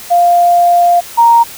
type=tone pair in turn; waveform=sine; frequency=698.5 / 932.4 Hz; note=F5 / A#5; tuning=0 / 0 cents; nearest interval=perfect fourth; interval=500 cents; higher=second; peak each=-5 / -3 dBFS; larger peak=second; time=0.1-1.01 / 1.17-1.44 s; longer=first; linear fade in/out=20 ms; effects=white hiss -30 dBFS RMS until 1.57 s